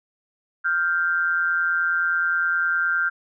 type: tone pair together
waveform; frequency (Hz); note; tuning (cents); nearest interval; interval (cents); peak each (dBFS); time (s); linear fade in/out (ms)
sine; 1396.9 / 1566.5; F6 / G6; 0 / -2; major second; 198; -21 / -23; 0.64-3.1; 20
effects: none